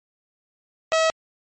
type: tone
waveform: sawtooth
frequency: 644 Hz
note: E5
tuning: 41 cents flat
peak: -13 dBFS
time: 0.92-1.1 s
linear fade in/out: 0 ms
effects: MP3 32 kbps